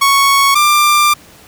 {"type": "tone pair in turn", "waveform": "sawtooth", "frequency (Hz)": [1108.7, 1187.9], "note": ["C#6", "D6"], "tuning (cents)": [0, 19], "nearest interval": "minor second", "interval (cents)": 119, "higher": "second", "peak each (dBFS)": -4, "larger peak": "neither", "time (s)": [[0.01, 0.55], [0.55, 1.14]], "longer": "second", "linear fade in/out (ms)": 10, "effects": ["pink hiss -41 dBFS RMS until 1.47 s", "high-pass 60 Hz 12 dB/octave"]}